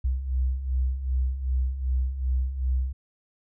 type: beating tone pair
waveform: sine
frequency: 62.4 / 65 Hz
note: B1 / C2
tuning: +19 / -11 cents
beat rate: 2.6 Hz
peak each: -30 / -24 dBFS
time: 0.04-2.93 s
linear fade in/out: 10 ms
effects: none